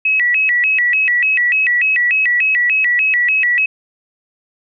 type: tone with vibrato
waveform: sine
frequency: 2232 Hz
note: C#7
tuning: 11 cents sharp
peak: -11 dBFS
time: 0.05-3.66 s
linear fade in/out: 5 ms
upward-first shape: square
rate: 3.4 Hz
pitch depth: 240 cents each way
effects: none